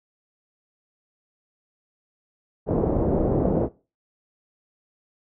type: low-pass noise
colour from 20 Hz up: white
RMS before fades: -22 dBFS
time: 2.66-3.69 s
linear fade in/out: 50 ms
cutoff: 560 Hz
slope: 24 dB/octave
effects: noise-tail reverb RT60 0.3 s tail -18 dB re dry